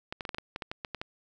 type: clicks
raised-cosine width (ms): 0.3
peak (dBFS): -19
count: 12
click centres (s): 0.125 / 0.208 / 0.252 / 0.292 / 0.346 / 0.384 / 0.561 / 0.622 / 0.715 / 0.848 / 0.947 / 1.015
effects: none